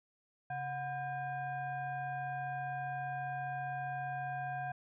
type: tone with frequency modulation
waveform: sine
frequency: 729 Hz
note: F#5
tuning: 26 cents flat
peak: -36 dBFS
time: 0.5-4.72 s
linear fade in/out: 5 ms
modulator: 865 Hz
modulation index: 0.87
effects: none